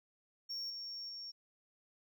sine tone with level steps, 5510 Hz, F8, 24 cents flat, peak -36 / -41 / -43 dBFS, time 0.49-1.32 s, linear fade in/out 20 ms, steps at 0.7 / 1.09 s, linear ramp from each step 2 ms, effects tanh soft clip ceiling -38 dBFS + 13-bit

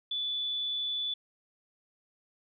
sine tone, 3469 Hz, A7, 25 cents flat, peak -30 dBFS, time 0.11-1.14 s, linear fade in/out 5 ms, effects none

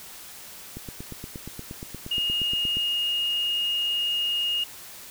click train, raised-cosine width 3 ms, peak -23 dBFS, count 18, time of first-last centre 0.77-2.77 s, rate 8.5 Hz
sine tone, 2853 Hz, F7, 36 cents sharp, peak -23 dBFS, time 2.11-4.64 s, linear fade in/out 5 ms
effects white hiss -43 dBFS RMS until 5.1 s

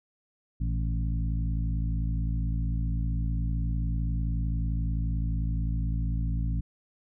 harmonic tone with a mistuned harmonic, 55.6 Hz, A1, 19 cents sharp, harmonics 1 / 2 / 3 / 4 / 5, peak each -27 / -32 / -35 / -42 / -43 dBFS, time 0.6-6.61 s, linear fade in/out 10 ms, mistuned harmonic 2, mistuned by +63 cents, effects none

